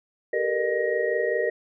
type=tone cluster; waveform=sine; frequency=391.2 / 449.8 / 475 / 606 / 1883 Hz; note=G4 / A4 / A#4 / D#5 / A#6; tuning=-4 / +38 / +33 / -46 / +17 cents; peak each=-29 / -30 / -26 / -28 / -30 dBFS; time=0.33-1.5 s; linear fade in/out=5 ms; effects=none